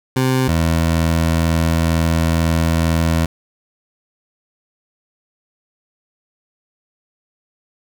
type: tone pair in turn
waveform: 20% pulse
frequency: 130 / 82.11 Hz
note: C3 / E2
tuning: -11 / -6 cents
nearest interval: minor sixth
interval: 795 cents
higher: first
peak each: -9 dBFS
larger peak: neither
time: 0.16-0.48 / 0.48-3.26 s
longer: second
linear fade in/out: 5 ms
effects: none